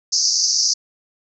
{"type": "band-pass noise", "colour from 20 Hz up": "pink", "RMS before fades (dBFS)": -18, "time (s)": [0.12, 0.74], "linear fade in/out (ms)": 10, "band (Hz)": [4700, 6400], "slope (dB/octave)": 96, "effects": []}